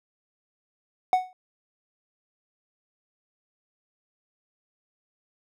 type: tone with exponential decay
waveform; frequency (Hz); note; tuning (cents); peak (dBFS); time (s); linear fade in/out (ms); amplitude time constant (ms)
triangle; 740; F#5; 0; -12; 1.13-1.33; 1; 42
effects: none